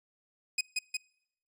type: tone with echo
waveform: 20% pulse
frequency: 2508 Hz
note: D#7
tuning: 13 cents sharp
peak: -22 dBFS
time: 0.58-0.61 s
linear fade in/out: 5 ms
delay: 180 ms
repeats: 2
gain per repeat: -2 dB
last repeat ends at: 0.97 s
effects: noise-tail reverb RT60 0.7 s tail -25 dB re dry + resampled to 32000 Hz